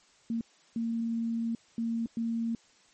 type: tone bursts at uneven times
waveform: sine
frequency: 229.7 Hz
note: A#3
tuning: 25 cents flat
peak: -28 dBFS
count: 4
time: 0.3-0.41 / 0.76-1.55 / 1.78-2.06 / 2.17-2.55 s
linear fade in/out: 2 ms
effects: white hiss -62 dBFS RMS until 2.93 s + MP3 32 kbps